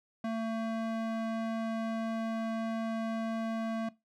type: tone with band-pass filter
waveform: square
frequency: 224.8 Hz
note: A3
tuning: 37 cents sharp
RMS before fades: -34 dBFS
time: 0.24-3.89 s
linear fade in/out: 5 ms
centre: 590 Hz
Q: 0.51
effects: noise-tail reverb RT60 0.2 s tail -19 dB re dry